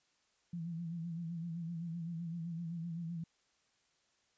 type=tone with vibrato; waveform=sine; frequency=167.9 Hz; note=E3; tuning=32 cents sharp; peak=-38 dBFS; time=0.53-3.24 s; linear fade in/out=5 ms; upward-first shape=sine; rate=7.8 Hz; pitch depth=62 cents each way; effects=white hiss -75 dBFS RMS until 4.37 s + resampled to 16000 Hz